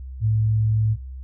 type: tone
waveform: sine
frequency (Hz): 109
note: A2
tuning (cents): -16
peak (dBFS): -17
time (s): 0.2-0.97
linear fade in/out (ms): 50
effects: noise-tail reverb RT60 0.2 s tail -19 dB re dry + added 65 Hz sine -32 dBFS peak until 1.23 s